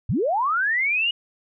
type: linear sweep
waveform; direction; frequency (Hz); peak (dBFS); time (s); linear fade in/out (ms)
sine; up; 73.42 to 2914; -19; 0.09-1.11; 5
effects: none